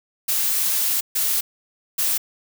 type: noise bursts at uneven times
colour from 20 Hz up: blue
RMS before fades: -21 dBFS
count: 3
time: 0.28-1.01 / 1.15-1.41 / 1.98-2.18 s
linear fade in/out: 10 ms
effects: none